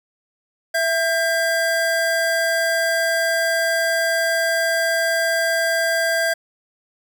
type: tone pair together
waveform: square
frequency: 664.4 / 1600 Hz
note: E5 / G6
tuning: +13 / +35 cents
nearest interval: octave + minor third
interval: 1522 cents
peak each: -21 dBFS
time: 0.74-6.34 s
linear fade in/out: 10 ms
effects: none